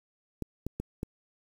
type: clicks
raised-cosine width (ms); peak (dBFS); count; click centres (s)
3; -20; 4; 0.423 / 0.666 / 0.8 / 1.031
effects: 8-bit